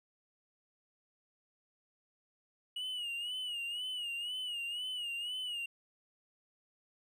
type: tone with vibrato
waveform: triangle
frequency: 2901 Hz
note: F#7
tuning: 35 cents flat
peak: -35 dBFS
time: 2.76-5.66 s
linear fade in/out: 5 ms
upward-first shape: sine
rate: 2 Hz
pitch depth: 81 cents each way
effects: none